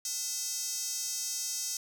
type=tone with high-pass filter; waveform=square; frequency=288.8 Hz; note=D4; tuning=29 cents flat; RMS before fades=-35 dBFS; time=0.05-1.77 s; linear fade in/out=2 ms; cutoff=6200 Hz; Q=3.2; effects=none